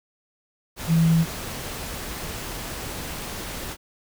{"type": "tone in noise", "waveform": "sine", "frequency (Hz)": 164.1, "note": "E3", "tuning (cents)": -8, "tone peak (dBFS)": -15, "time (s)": [0.87, 1.26], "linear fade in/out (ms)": 50, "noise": "pink", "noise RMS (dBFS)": -33, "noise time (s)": [0.76, 3.77], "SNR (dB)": 15, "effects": []}